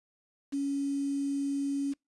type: tone with quantisation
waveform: sine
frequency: 279.3 Hz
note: C#4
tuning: 13 cents sharp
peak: -28 dBFS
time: 0.52-1.94 s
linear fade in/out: 20 ms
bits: 8
effects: noise-tail reverb RT60 0.2 s tail -26 dB re dry + resampled to 24000 Hz